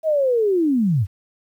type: linear sweep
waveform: sine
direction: down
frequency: 651 to 82.41 Hz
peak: -15 dBFS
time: 0.03-1.07 s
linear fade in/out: 50 ms
effects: 9-bit